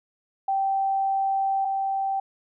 sine tone pair in turn, 779 / 779 Hz, G5 / G5, -11 / -11 cents, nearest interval unison, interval 0 cents, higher neither, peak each -21 / -23 dBFS, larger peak first, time 0.48-1.65 / 1.65-2.2 s, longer first, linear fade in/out 5 ms, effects none

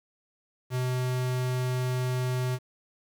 square tone, 126.8 Hz, B2, 46 cents sharp, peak -27 dBFS, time 0.7-2.59 s, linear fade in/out 50 ms, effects 9-bit

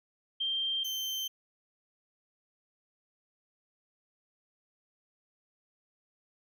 sine / 35% pulse tone pair in turn, 3165 / 3111 Hz, G7 / G7, +16 / -14 cents, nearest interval unison, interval 30 cents, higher first, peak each -29 / -31 dBFS, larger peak first, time 0.4-0.84 / 0.84-1.28 s, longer neither, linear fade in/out 10 ms, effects none

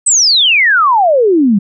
sine exponential sweep, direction down, 8360 to 188.7 Hz, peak -6 dBFS, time 0.06-1.59 s, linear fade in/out 10 ms, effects none

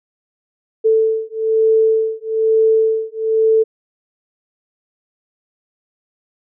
sine beating tone pair, 442 / 443.1 Hz, A4 / A4, +8 / +12 cents, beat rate 1.1 Hz, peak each -15 dBFS, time 0.84-3.64 s, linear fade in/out 20 ms, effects none

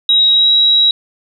sine tone with pitch glide, 3824 to 3860 Hz, A#7 to B7, +43 to -40 cents, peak -7 dBFS, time 0.09-0.91 s, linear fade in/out 2 ms, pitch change +17 cents, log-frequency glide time 0.32-0.5 s, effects none

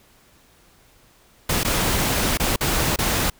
pink noise with dropouts, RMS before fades -21 dBFS, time 1.49-3.3 s, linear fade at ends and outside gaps 5 ms, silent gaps 1.634-1.647 / 2.374-2.398 / 2.561-2.608 / 2.961-2.987 s, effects pink hiss -55 dBFS RMS until 3.39 s

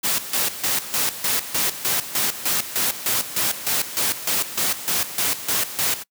white noise with tremolo, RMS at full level -21 dBFS, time 0.03-6.04 s, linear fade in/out 20 ms, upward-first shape square, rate 3.3 Hz, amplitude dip 75%, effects noise-tail reverb RT60 0.1 s tail -24 dB re dry + high-pass 100 Hz 12 dB/octave

